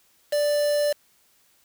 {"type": "tone with quantisation", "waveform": "triangle", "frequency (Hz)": 587.3, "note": "D5", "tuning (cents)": 0, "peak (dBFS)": -18, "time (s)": [0.32, 0.93], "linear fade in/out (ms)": 10, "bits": 5, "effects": ["white hiss -62 dBFS RMS until 1.64 s"]}